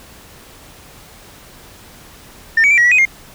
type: tone with pitch steps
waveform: sine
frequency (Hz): 1804 / 2264 / 2347 / 1911 / 1943 / 2504 / 2124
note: A6 / C#7 / D7 / A#6 / B6 / D#7 / C7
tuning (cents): +43 / +36 / -2 / +43 / -29 / +10 / +25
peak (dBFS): -6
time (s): 2.57-3.053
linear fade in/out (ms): 5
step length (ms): 69
effects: tanh soft clip ceiling -6 dBFS + pink hiss -41 dBFS RMS until 3.34 s